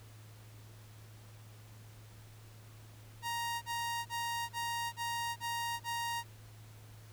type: tone bursts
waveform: sawtooth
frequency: 936 Hz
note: A#5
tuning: 7 cents sharp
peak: -31 dBFS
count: 7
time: 3.22-6.236 s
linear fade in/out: 50 ms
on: 400 ms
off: 36 ms
effects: added 108 Hz sine -52 dBFS peak until 7.12 s + pink hiss -60 dBFS RMS until 7.12 s